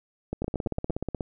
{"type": "two click trains", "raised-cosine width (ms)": 2, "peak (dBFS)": [-16, -16], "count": [6, 14], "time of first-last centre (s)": [[0.33, 0.899], [0.42, 1.208]], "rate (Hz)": [8.79, 16.5], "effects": []}